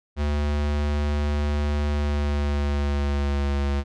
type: tone with pitch glide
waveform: square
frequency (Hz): 73.42 to 70.43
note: D2 to C#2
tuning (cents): 0 to +28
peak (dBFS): -22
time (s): 0.16-3.84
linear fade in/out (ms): 50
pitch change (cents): -72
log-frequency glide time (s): 1.88-3.5
effects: low-pass 5000 Hz 12 dB/octave